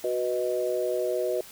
sine chord, B major, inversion second, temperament equal, 370 / 493.9 / 622.3 Hz, F#4 / B4 / D#5, 0 / 0 / 0 cents, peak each -29 dBFS, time 0.04-1.41 s, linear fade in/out 2 ms, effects white hiss -47 dBFS RMS until 1.51 s

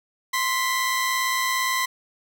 sawtooth tone pair together, 1046.5 / 1975.5 Hz, C6 / B6, 0 / 0 cents, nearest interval major seventh, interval 1100 cents, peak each -20 / -22 dBFS, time 0.33-1.86 s, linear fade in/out 10 ms, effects none

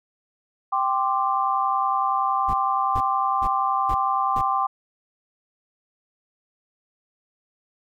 sine chord, G suspended fourth, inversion none, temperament just, 784 / 1045.3 / 1176 Hz, G5 / C6 / D6, 0 / -2 / +2 cents, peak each -24 dBFS, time 0.72-4.67 s, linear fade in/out 10 ms
brown noise bursts, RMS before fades -28 dBFS, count 5, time 2.48-4.415 s, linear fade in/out 10 ms, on 59 ms, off 410 ms
effects none

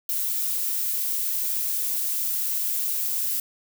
violet noise, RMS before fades -26 dBFS, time 0.09-3.4 s, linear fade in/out 2 ms, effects none

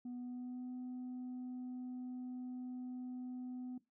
sine tone with pitch glide, 246.1 to 251.3 Hz, B3 to B3, -6 to +30 cents, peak -40 dBFS, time 0.05-3.78 s, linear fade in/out 5 ms, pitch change +36 cents, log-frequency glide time 0.16-0.73 s, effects noise-tail reverb RT60 0.2 s tail -18 dB re dry + tanh soft clip ceiling -41 dBFS

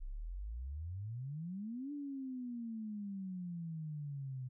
sine exponential two-way sweep, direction up then down, 30.37 to 293.7 to 125.8 Hz, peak -40 dBFS, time 0-4.49 s, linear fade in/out 20 ms, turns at 1.92 s, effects none

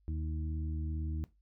harmonic tone with a mistuned harmonic, 77.78 Hz, D#2, in tune, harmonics 1 / 2 / 3 / 4, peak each -34 / -44 / -48 / -46 dBFS, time 0.08-1.24 s, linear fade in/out 0 ms, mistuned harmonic 4, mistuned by +25 cents, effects noise-tail reverb RT60 0.2 s tail -17 dB re dry + added 50 Hz sine -66 dBFS peak until 1.41 s

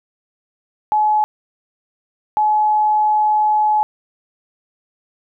sine tone bursts at uneven times, 851 Hz, G#5, 42 cents sharp, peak -12 dBFS, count 2, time 0.92-1.24 / 2.37-3.83 s, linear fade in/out 0 ms, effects none

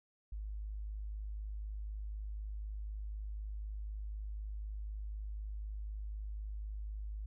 sine tone, 52 Hz, G#1, 3 cents sharp, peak -39 dBFS, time 0.32-7.26 s, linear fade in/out 5 ms, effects none

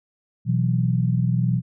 sine chord, B suspended fourth, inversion none, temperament equal, 123.47 / 164.81 / 185 Hz, B2 / E3 / F#3, 0 / 0 / 0 cents, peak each -20 / -23 / -25 dBFS, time 0.45-1.62 s, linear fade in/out 50 ms, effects none

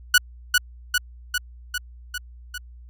sawtooth tone with echo, 1472 Hz, F#6, 9 cents flat, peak -8 dBFS, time 0.14-0.18 s, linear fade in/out 5 ms, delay 400 ms, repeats 6, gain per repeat -3 dB, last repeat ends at 2.58 s, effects added 60 Hz sine -41 dBFS peak until 2.89 s

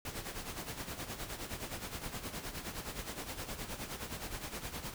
pink noise with tremolo, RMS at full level -40 dBFS, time 0.05-4.94 s, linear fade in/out 2 ms, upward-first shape sine, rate 9.6 Hz, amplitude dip 65%, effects none

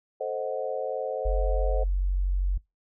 sine chord, A diminished seventh, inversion none, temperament equal, 440 / 523.3 / 622.3 / 740 Hz, A4 / C5 / Eb5 / Gb5, 0 / 0 / 0 / 0 cents, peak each -34 / -31 / -34 / -36 dBFS, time 0.2-1.84 s, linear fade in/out 10 ms
sine tone, 46.34 Hz, F#1, 3 cents sharp, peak -22 dBFS, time 1.25-2.58 s, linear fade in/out 10 ms
effects noise-tail reverb RT60 0.2 s tail -24 dB re dry

